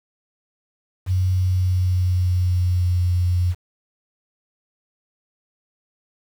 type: tone with pitch glide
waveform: sine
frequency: 92.5 to 89.19 Hz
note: F#2 to F2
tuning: 0 to +37 cents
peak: -16 dBFS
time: 1.06-3.55 s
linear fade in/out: 50 ms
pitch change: -63 cents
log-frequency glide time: 1.3-3 s
effects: 7-bit